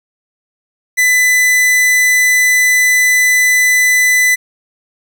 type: tone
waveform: 45% pulse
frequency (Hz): 2000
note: B6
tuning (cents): +21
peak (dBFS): -8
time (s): 0.97-4.36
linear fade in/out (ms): 20
effects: none